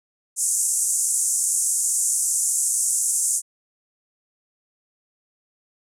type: band-pass noise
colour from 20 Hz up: white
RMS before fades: -22 dBFS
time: 0.36-3.42 s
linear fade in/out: 50 ms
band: 6600 to 10000 Hz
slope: 48 dB/octave
effects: none